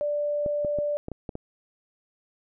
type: tone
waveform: sine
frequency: 587.3 Hz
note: D5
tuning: in tune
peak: -24 dBFS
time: 0.01-0.97 s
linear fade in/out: 0 ms
type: clicks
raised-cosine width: 2 ms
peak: -20 dBFS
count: 7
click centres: 0.462 / 0.648 / 0.787 / 1.084 / 1.117 / 1.292 / 1.354 s
effects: none